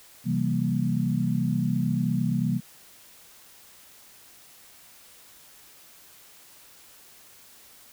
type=chord; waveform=sine; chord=C dominant seventh; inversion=none; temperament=equal with one note detuned; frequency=130.81 / 164.81 / 193.63 / 233.1 Hz; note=C3 / E3 / G3 / Bb3; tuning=0 / 0 / -21 / 0 cents; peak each=-28 dBFS; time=0.24-2.61 s; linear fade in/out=50 ms; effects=white hiss -52 dBFS RMS until 7.92 s